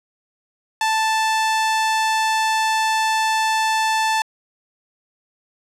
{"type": "tone", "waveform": "sawtooth", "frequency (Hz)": 880, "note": "A5", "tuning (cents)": 0, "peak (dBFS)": -13, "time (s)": [0.81, 4.22], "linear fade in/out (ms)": 2, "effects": ["low-pass 9000 Hz 12 dB/octave"]}